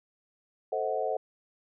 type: chord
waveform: sine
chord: A diminished seventh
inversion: none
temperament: equal with one note detuned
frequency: 440 / 523.3 / 638.3 / 740 Hz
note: A4 / C5 / Eb5 / Gb5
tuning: 0 / 0 / +44 / 0 cents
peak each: -33 dBFS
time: 0.72-1.17 s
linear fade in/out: 5 ms
effects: none